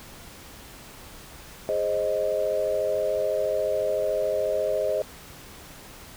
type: chord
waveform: sine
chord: Ab major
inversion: none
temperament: equal with one note detuned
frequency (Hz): 415.3 / 528.4 / 622.3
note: Ab4 / C5 / Eb5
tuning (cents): 0 / +17 / 0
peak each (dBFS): -30 / -27 / -25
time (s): 1.69-5.02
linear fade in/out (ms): 0
effects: pink hiss -45 dBFS RMS until 6.16 s